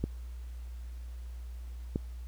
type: clicks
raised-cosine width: 3 ms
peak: -17 dBFS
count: 2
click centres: 0.04 / 1.959 s
effects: added 60 Hz sine -39 dBFS peak until 2.27 s + pink hiss -62 dBFS RMS until 2.27 s